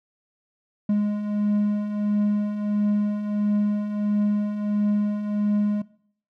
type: beating tone pair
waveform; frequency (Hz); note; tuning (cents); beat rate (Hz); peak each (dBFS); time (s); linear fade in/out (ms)
triangle; 206.3 / 207.8; G#3 / G#3; -11 / +1; 1.5; -27 / -19; 0.89-5.82; 5
effects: noise-tail reverb RT60 0.6 s tail -20 dB re dry